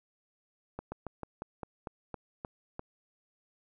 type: slowing click train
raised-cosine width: 1 ms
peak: -24 dBFS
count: 10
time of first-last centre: 0.79-2.794 s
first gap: 130 ms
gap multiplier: 1.13
effects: none